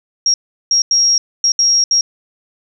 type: tone bursts at uneven times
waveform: sine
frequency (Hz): 5600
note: F8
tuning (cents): +4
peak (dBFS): -9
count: 6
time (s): 0.26-0.34 / 0.71-0.82 / 0.91-1.18 / 1.44-1.52 / 1.59-1.84 / 1.91-2.01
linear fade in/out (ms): 2
effects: none